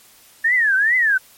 sine tone with vibrato, 1760 Hz, A6, in tune, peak -13 dBFS, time 0.44-1.18 s, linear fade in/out 10 ms, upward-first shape triangle, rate 2.4 Hz, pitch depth 270 cents each way, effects white hiss -49 dBFS RMS until 1.37 s + MP3 64 kbps

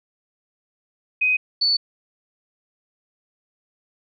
sine tone pair in turn, 2509 / 4471 Hz, D#7 / C#8, +14 / +14 cents, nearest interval minor seventh, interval 1000 cents, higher second, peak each -16 dBFS, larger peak neither, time 1.21-1.37 / 1.61-1.77 s, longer neither, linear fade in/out 10 ms, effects none

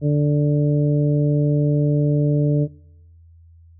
harmonic tone, 146.8 Hz, D3, in tune, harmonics 1 / 2 / 3 / 4, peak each -16 / -22 / -26 / -28 dBFS, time 0.01-2.68 s, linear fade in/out 50 ms, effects noise-tail reverb RT60 0.9 s tail -25 dB re dry + added 83 Hz sine -45 dBFS peak until 3.79 s

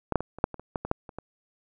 clicks, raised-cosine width 1 ms, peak -12 / -6 / -18 / -26 / -6 / -23 / -27 / -14 / -18 / -9 / -27 / -22 dBFS, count 12, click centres 0.123 / 0.157 / 0.206 / 0.386 / 0.441 / 0.543 / 0.596 / 0.758 / 0.85 / 0.914 / 1.092 / 1.186 s, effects none

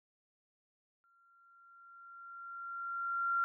sine tone with exponential growth, 1378 Hz, F6, 24 cents flat, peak -28 dBFS, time 1.04-3.44 s, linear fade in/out 0 ms, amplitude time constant 520 ms, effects none

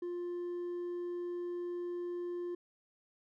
sine tone with hard clipping, 351.2 Hz, F4, 10 cents sharp, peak -37 dBFS, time 0.02-2.55 s, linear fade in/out 5 ms, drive 2 dB, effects none

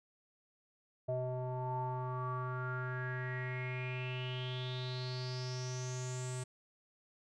square tone with low-pass filter sweep, 127 Hz, B2, 49 cents sharp, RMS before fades -39 dBFS, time 1.08-6.44 s, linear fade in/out 10 ms, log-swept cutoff 640 to 8300 Hz, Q 8.4, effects none

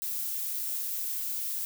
violet noise, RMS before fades -33 dBFS, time 0.02-1.65 s, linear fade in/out 0 ms, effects none

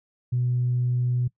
sine tone, 123.47 Hz, B2, in tune, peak -20 dBFS, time 0.32-1.28 s, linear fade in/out 10 ms, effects noise-tail reverb RT60 0.1 s tail -21 dB re dry + tanh soft clip ceiling -16 dBFS

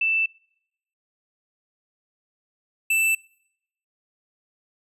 sine / square tone pair in turn, 2653 / 2653 Hz, E7 / E7, +10 / +10 cents, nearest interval unison, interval 0 cents, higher neither, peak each -19 / -19 dBFS, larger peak neither, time 0.01-0.26 / 2.9-3.15 s, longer neither, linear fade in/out 5 ms, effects noise-tail reverb RT60 0.8 s tail -26 dB re dry + resampled to 32000 Hz

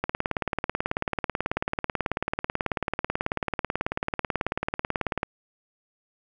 click train, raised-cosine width 0.5 ms, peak -10 dBFS, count 96, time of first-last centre 0.04-5.231 s, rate 18.3 Hz, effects none

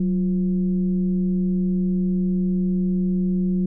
sine tone with frequency modulation, 185 Hz, F#3, in tune, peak -18 dBFS, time 0-3.66 s, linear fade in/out 5 ms, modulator 165 Hz, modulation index 0.44, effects none

